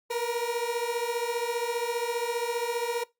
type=beating tone pair; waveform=30% pulse; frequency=466.2 / 481.2 Hz; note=A#4 / B4; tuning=0 / -45 cents; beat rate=15 Hz; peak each=-28 dBFS; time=0.1-3.04 s; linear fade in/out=10 ms; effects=noise-tail reverb RT60 0.2 s tail -21 dB re dry + Opus 48 kbps